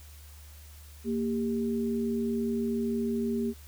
sine tone pair together, 231.5 / 397.9 Hz, A#3 / G4, -12 / +26 cents, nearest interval major sixth, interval 938 cents, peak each -28 / -32 dBFS, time 1.04-3.54 s, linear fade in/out 50 ms, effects added 74 Hz sine -47 dBFS peak until 3.67 s + white hiss -55 dBFS RMS until 3.67 s

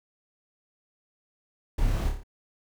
brown noise with echo, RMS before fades -27 dBFS, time 1.78-2.09 s, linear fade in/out 5 ms, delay 29 ms, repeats 5, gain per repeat -4 dB, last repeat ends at 2.235 s, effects none

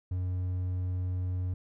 triangle tone, 91.1 Hz, F#2, 26 cents flat, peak -27 dBFS, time 0.11-1.54 s, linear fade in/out 5 ms, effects none

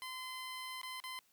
15% pulse tone with dropouts, 1029 Hz, C6, 29 cents flat, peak -36 dBFS, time 0.02-1.19 s, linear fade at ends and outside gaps 0 ms, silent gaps 0.815-0.832 / 1.001-1.039 s, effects white hiss -72 dBFS RMS until 1.32 s

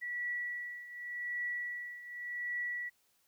sine tone with tremolo, 1944 Hz, B6, 28 cents flat, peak -33 dBFS, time 0.01-2.9 s, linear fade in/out 20 ms, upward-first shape triangle, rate 0.87 Hz, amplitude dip 80%, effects white hiss -73 dBFS RMS until 3.27 s

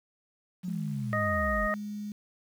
sine linear sweep, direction down, 185 to 41.11 Hz, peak -32 dBFS, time 0.63-1.68 s, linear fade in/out 20 ms
sine tone, 207.7 Hz, G#3, in tune, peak -34 dBFS, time 0.68-2.12 s, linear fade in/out 2 ms
harmonic tone, 622.3 Hz, D#5, in tune, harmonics 1 / 2 / 3, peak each -31 / -31 / -31 dBFS, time 1.13-1.74 s, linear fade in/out 0 ms
effects 9-bit

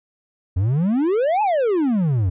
triangle exponential two-way sweep, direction up then down, 85.3 to 880 to 85.3 Hz, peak -14 dBFS, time 0.56-2.3 s, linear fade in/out 10 ms, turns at 1.42 s, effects resampled to 8000 Hz

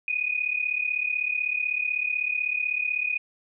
sine tone pair together, 2460 / 2496 Hz, D#7 / D#7, -20 / +5 cents, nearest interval unison, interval 25 cents, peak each -27 dBFS, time 0.08-3.18 s, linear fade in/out 2 ms, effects none

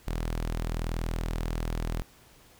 sawtooth tone, 40.74 Hz, E1, 20 cents flat, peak -25 dBFS, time 0.07-2.02 s, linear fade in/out 0 ms, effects pink hiss -57 dBFS RMS until 2.59 s

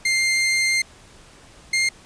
sawtooth tone pair in turn, 2102 / 2115 Hz, C7 / C7, +7 / +18 cents, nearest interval unison, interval 11 cents, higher second, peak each -14 dBFS, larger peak neither, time 0.05-0.82 / 1.73-1.89 s, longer first, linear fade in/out 5 ms, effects pink hiss -48 dBFS RMS until 2.05 s + resampled to 22050 Hz

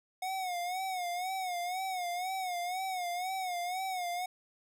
square tone with vibrato, 731 Hz, F#5, 21 cents flat, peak -34 dBFS, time 0.22-4.26 s, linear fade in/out 5 ms, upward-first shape sine, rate 2 Hz, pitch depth 83 cents each way, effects none

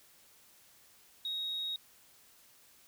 sine tone, 3771 Hz, A#7, 19 cents sharp, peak -33 dBFS, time 1.25-1.76 s, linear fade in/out 2 ms, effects tanh soft clip ceiling -30 dBFS + white hiss -62 dBFS RMS until 2.87 s

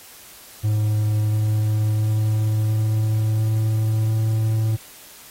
triangle tone with pitch steps, 106.7 / 107.38 / 108.06 / 108.75 / 109.45 / 110.14 Hz, G#2 / A2 / A2 / A2 / A2 / A2, +47 / -42 / -31 / -20 / -9 / +2 cents, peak -15 dBFS, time 0.63-4.77 s, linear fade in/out 20 ms, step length 690 ms, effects white hiss -44 dBFS RMS until 5.3 s + AAC 48 kbps

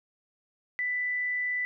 sine tone, 1986 Hz, B6, 9 cents sharp, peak -27 dBFS, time 0.79-1.65 s, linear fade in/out 0 ms, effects none

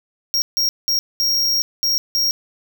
square tone bursts at uneven times, 5588 Hz, F8, in tune, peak -16 dBFS, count 6, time 0.34-0.42 / 0.57-0.69 / 0.88-0.99 / 1.2-1.62 / 1.83-1.98 / 2.15-2.31 s, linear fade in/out 0 ms, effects none

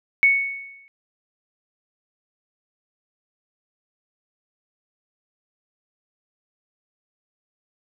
sine tone with exponential decay, 2217 Hz, C#7, in tune, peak -10 dBFS, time 0.23-0.88 s, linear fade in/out 0 ms, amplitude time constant 140 ms, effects none

